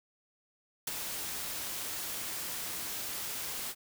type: noise with ADSR envelope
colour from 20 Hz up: white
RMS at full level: -33 dBFS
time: 0.87-3.75 s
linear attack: 5 ms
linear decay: 19 ms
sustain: -5 dB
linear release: 54 ms
effects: none